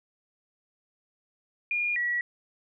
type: tone pair in turn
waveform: sine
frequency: 2424 / 1930.1 Hz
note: D#7 / B6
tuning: -46 / -40 cents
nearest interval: major third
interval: 394 cents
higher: first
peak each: -25 dBFS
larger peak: neither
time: 1.71-1.96 / 1.96-2.21 s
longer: neither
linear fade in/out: 2 ms
effects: none